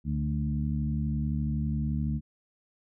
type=harmonic tone with a mistuned harmonic; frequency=73.42 Hz; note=D2; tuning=in tune; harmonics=1 / 2 / 3 / 4; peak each=-31 / -30 / -32 / -42 dBFS; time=0.04-2.21 s; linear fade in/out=50 ms; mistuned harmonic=2; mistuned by=+18 cents; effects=none